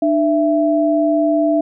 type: tone pair together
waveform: sine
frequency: 300 / 664.8 Hz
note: D4 / E5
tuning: +37 / +15 cents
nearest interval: octave + major second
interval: 1378 cents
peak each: -15 dBFS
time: 0.02-1.61 s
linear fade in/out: 5 ms
effects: none